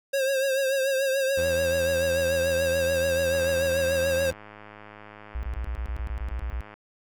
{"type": "tone with vibrato", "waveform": "square", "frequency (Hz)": 538, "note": "C5", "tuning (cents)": 48, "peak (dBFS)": -23, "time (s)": [0.13, 4.31], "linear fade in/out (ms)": 10, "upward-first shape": "triangle", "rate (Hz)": 6.9, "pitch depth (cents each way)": 58}
{"type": "tone", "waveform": "sawtooth", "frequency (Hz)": 84.1, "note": "E2", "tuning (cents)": 35, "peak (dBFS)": -28, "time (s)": [1.37, 4.33], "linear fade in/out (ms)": 10}
{"type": "click train", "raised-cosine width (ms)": 0.5, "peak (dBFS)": -29, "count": 358, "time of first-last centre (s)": [3.34, 6.74], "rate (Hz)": 105}
{"type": "tone bursts", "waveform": "sine", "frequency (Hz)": 61, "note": "B1", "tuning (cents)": -21, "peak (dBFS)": -27, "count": 12, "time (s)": [5.35, 6.607], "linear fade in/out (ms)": 0, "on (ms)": 80, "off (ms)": 27}
{"effects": []}